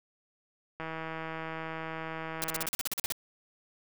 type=click train; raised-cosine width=0.5 ms; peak=-23 dBFS; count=300; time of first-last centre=0.8-2.657 s; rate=161 Hz
type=noise bursts; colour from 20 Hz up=white; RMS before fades=-32 dBFS; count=12; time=2.42-3.122 s; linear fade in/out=0 ms; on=20 ms; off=42 ms
effects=none